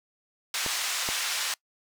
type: band-pass noise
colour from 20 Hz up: white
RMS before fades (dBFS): -30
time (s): 0.54-1.54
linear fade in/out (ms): 2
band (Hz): 1000 to 6500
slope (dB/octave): 12
type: clicks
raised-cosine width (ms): 1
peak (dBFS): -18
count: 2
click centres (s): 0.663 / 1.089
effects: noise-tail reverb RT60 0.1 s tail -24 dB re dry